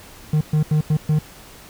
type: tone bursts at uneven times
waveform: triangle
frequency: 153 Hz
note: D#3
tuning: 29 cents flat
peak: -12 dBFS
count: 5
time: 0.33-0.41 / 0.53-0.63 / 0.71-0.81 / 0.9-0.97 / 1.09-1.19 s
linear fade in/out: 5 ms
effects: pink hiss -43 dBFS RMS until 1.69 s